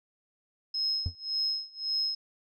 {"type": "tone with tremolo", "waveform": "sine", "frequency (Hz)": 5150, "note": "E8", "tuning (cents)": -41, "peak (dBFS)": -25, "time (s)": [0.74, 2.15], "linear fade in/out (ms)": 5, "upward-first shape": "sine", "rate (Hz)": 1.8, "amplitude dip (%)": 95}
{"type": "tone with exponential decay", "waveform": "triangle", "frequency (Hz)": 86.3, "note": "F2", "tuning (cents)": -20, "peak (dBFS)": -20, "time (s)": [1.06, 1.15], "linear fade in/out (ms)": 0, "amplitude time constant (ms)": 18}
{"effects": ["tanh soft clip ceiling -19 dBFS"]}